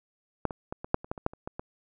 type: clicks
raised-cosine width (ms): 1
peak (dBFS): -11 / -22 / -20 / -23 / -7 / -28 / -17 / -26 / -11 / -30 / -21 / -21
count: 12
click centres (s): 0.453 / 0.508 / 0.725 / 0.845 / 0.944 / 1.045 / 1.115 / 1.178 / 1.264 / 1.335 / 1.475 / 1.595
effects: none